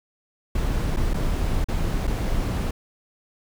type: noise with dropouts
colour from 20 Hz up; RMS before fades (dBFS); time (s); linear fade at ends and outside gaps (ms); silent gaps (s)
brown; -23; 0.55-2.71; 5; 0.964-0.969 / 1.136-1.141 / 1.644-1.685 / 2.071-2.075
effects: none